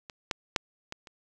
clicks, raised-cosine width 0.2 ms, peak -24 / -11 / -7 / -20 / -30 dBFS, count 5, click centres 0.098 / 0.312 / 0.562 / 0.924 / 1.072 s, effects none

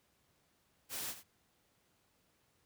white noise with echo, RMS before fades -41 dBFS, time 0.89-1.15 s, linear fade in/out 50 ms, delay 88 ms, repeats 1, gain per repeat -12 dB, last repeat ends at 1.238 s, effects pink hiss -74 dBFS RMS until 2.65 s + high-pass 60 Hz 12 dB/octave

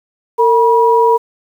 sine tone pair together, 455.4 / 965 Hz, A#4 / B5, -40 / -40 cents, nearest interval octave + minor second, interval 1300 cents, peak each -10 dBFS, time 0.38-1.18 s, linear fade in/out 20 ms, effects 7-bit

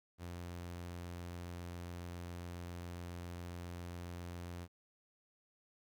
sawtooth tone, 87.31 Hz, F2, in tune, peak -40 dBFS, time 0.18-4.68 s, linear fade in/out 50 ms, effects 13-bit

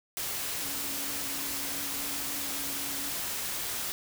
sine tone in noise, 280 Hz, C#4, 18 cents sharp, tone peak -45 dBFS, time 0.62-3.1 s, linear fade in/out 0 ms, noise white, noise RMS -34 dBFS, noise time 0.17-3.92 s, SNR -14 dB, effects none

